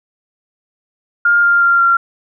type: tone with pitch steps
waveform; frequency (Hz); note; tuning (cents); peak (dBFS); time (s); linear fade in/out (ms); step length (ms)
sine; 1409 / 1398.5 / 1388 / 1377.6; F6 / F6 / F6 / F6; +15 / +2 / -11 / -24; -8; 1.25-1.97; 5; 180
effects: none